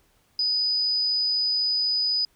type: tone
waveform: sine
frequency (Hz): 4978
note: D#8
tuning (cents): 0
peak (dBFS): -21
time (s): 0.39-2.25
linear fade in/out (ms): 2
effects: pink hiss -64 dBFS RMS until 2.35 s